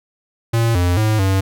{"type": "tone with pitch steps", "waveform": "square", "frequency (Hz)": [115.3, 88.5, 108.5, 96.1], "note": ["A#2", "F2", "A2", "G2"], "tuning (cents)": [-19, 23, -24, -34], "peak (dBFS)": -14, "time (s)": [0.53, 1.41], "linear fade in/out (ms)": 10, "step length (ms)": 220, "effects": []}